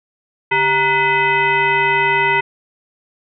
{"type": "tone with frequency modulation", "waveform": "sine", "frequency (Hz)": 1473, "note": "F#6", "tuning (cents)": -8, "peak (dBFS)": -12, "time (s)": [0.51, 2.41], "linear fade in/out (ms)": 10, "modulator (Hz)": 539, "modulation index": 1.9, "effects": []}